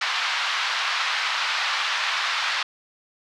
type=band-pass noise; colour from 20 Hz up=pink; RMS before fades=-25 dBFS; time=0.01-2.63 s; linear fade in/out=5 ms; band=1000 to 4600 Hz; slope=24 dB/octave; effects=none